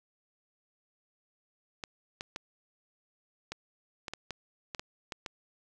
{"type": "clicks", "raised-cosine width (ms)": 0.2, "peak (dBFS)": -20, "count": 11, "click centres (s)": [1.838, 2.209, 2.361, 3.52, 4.082, 4.136, 4.307, 4.748, 4.795, 5.122, 5.262], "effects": []}